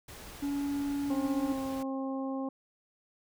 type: noise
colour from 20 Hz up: pink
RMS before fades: -47 dBFS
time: 0.08-1.83 s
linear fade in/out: 5 ms
type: tone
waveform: triangle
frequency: 283.3 Hz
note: C#4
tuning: 38 cents sharp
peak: -28 dBFS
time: 0.42-1.53 s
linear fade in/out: 10 ms
type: harmonic tone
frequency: 267.6 Hz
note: C4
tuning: 39 cents sharp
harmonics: 1 / 2 / 3 / 4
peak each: -33 / -39 / -43 / -45 dBFS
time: 1.1-2.49 s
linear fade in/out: 5 ms
effects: none